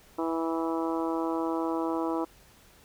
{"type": "harmonic tone", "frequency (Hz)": 163.9, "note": "E3", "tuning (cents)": -10, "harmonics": [2, 3, 4, 5, 6, 7, 8], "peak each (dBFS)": [-29, -35, -37, -38, -36, -41, -42], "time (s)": [0.18, 2.25], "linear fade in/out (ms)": 10, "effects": ["pink hiss -57 dBFS RMS until 2.84 s"]}